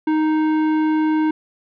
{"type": "tone with tanh clipping", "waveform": "triangle", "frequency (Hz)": 311.1, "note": "D#4", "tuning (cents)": 0, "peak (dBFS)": -17, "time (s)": [0.07, 1.31], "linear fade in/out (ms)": 5, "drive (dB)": 17, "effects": []}